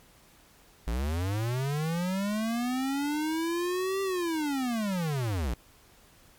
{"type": "linear two-way sweep", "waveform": "square", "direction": "up then down", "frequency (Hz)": [52.5, 392.8, 52.5], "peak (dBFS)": -28, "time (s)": [0.87, 5.54], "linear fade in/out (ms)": 5, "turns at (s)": 4.02, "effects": ["pink hiss -58 dBFS RMS until 6.38 s", "MP3 96 kbps"]}